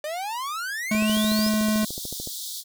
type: exponential sweep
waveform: 45% pulse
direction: up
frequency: 587.3 to 5274 Hz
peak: -28 dBFS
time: 0.04-1.49 s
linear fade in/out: 2 ms
type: tone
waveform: square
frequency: 214.6 Hz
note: A3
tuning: 43 cents flat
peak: -21 dBFS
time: 0.91-1.85 s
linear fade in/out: 5 ms
type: click train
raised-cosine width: 2 ms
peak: -23 dBFS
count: 19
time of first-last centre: 0.95-2.274 s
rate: 13.6 Hz
type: high-pass noise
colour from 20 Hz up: pink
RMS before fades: -34 dBFS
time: 1.05-2.64 s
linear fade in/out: 50 ms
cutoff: 3400 Hz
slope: 96 dB/octave
effects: none